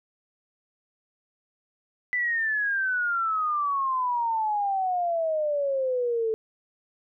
sine exponential sweep, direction down, 2000 to 436.9 Hz, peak -23 dBFS, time 2.13-6.34 s, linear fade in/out 0 ms, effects none

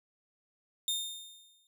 sawtooth tone with exponential decay, 3641 Hz, A#7, 41 cents flat, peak -25 dBFS, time 0.88-1.67 s, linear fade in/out 1 ms, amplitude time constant 170 ms, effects none

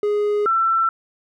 triangle / sine tone pair in turn, 415.3 / 1340.8 Hz, G#4 / E6, 0 / +29 cents, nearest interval octave + minor sixth, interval 2029 cents, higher second, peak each -15 dBFS, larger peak neither, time 0.03-0.46 / 0.46-0.89 s, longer neither, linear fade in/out 2 ms, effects none

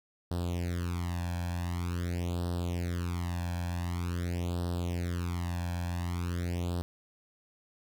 sawtooth tone with flanger, 87.31 Hz, F2, in tune, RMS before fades -33 dBFS, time 0.31-6.82 s, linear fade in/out 0 ms, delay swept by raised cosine 0.22 to 1.22 ms, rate 0.46 Hz, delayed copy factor +0.9, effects none

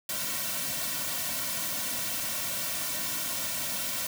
white noise with comb filter, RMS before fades -32 dBFS, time 0.09-4.07 s, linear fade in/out 2 ms, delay 2.4 ms, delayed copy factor -0.9, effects none

